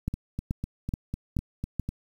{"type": "two click trains", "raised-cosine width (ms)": 5, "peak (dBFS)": [-18, -15], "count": [8, 5], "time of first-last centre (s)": [[0.14, 1.89], [0.08, 1.797]], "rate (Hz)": [4, 2.33], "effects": ["8-bit"]}